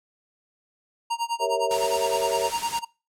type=tone with tremolo; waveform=square; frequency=932.3 Hz; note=A#5; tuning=in tune; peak=-23 dBFS; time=1.1-2.85 s; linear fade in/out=10 ms; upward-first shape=sine; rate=9.8 Hz; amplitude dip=95%
type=chord; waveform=sine; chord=G diminished seventh; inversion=none; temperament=equal with one note detuned; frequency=392 / 466.2 / 554.4 / 655.5 Hz; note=G4 / Bb4 / Db5 / Fb5; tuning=0 / 0 / 0 / -10 cents; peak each=-32 / -27 / -28 / -28 dBFS; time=1.39-2.51 s; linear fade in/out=50 ms
type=noise; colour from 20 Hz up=white; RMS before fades=-33 dBFS; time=1.71-2.79 s; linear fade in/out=0 ms
effects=noise-tail reverb RT60 0.3 s tail -22 dB re dry + low-pass 10000 Hz 12 dB/octave